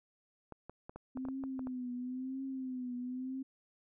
clicks, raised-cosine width 1 ms, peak -32 dBFS, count 10, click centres 0.523 / 0.696 / 0.895 / 0.96 / 1.173 / 1.252 / 1.286 / 1.438 / 1.593 / 1.671 s
sine tone with vibrato, 256.8 Hz, C4, 32 cents flat, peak -37 dBFS, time 1.15-3.43 s, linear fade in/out 10 ms, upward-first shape triangle, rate 0.97 Hz, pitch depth 84 cents each way
effects none

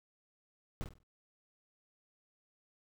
brown noise with echo, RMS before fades -37 dBFS, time 0.81-0.84 s, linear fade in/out 0 ms, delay 48 ms, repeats 4, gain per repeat -9 dB, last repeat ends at 1.032 s, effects none

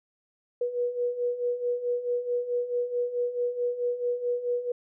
sine beating tone pair, 483.5 / 488.1 Hz, B4 / B4, -37 / -20 cents, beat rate 4.6 Hz, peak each -32 / -27 dBFS, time 0.61-4.72 s, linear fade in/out 5 ms, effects none

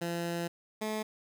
15% pulse tone pair in turn, 170.8 / 215.9 Hz, F3 / A3, -38 / -33 cents, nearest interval major third, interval 405 cents, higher second, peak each -26 dBFS, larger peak neither, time 0.01-0.48 / 0.81-1.03 s, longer first, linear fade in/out 10 ms, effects none

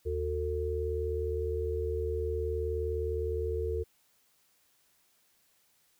sine tone cluster, 77.7 / 367.8 / 447.3 Hz, D#2 / F#4 / A4, -2 / -10 / +28 cents, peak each -33 / -37 / -33 dBFS, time 0.05-3.84 s, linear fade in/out 20 ms, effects white hiss -69 dBFS RMS until 5.99 s

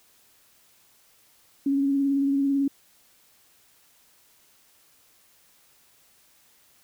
sine tone with vibrato, 277.2 Hz, C#4, in tune, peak -20 dBFS, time 1.66-2.68 s, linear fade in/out 5 ms, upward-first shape triangle, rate 18 Hz, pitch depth 31 cents each way, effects white hiss -60 dBFS RMS until 6.83 s

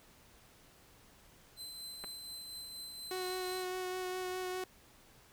sawtooth tone with tremolo, 4063 Hz, B7, 48 cents sharp, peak -40 dBFS, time 1.56-3.67 s, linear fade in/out 50 ms, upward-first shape triangle, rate 4.2 Hz, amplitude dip 35%
clicks, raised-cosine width 0.5 ms, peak -30 dBFS, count 2, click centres 2.039 / 2.044 s
sawtooth tone with vibrato, 368.3 Hz, F#4, 8 cents flat, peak -33 dBFS, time 3.11-4.64 s, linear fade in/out 2 ms, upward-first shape sine, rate 4.9 Hz, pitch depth 13 cents each way
effects pink hiss -62 dBFS RMS until 5.32 s

